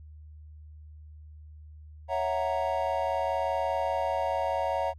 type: chord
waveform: triangle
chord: F# dominant seventh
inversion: second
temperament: equal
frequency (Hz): 554.4 / 659.3 / 740 / 932.3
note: C#5 / E5 / F#5 / A#5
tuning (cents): 0 / 0 / 0 / 0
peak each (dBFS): -30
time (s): 2.08-4.94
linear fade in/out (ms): 50
effects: added 76 Hz sine -45 dBFS peak until 4.98 s